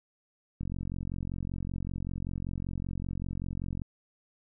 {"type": "click train", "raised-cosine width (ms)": 5, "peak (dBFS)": -23, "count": 146, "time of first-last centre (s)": [0.61, 3.818], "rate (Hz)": 45.2, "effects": []}